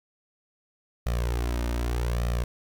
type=tone with flanger; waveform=sawtooth; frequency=59.2 Hz; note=A#1; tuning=27 cents sharp; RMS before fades=-27 dBFS; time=1.06-2.44 s; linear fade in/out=5 ms; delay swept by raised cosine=1.6 to 3.3 ms; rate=0.83 Hz; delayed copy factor=+0.8; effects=10-bit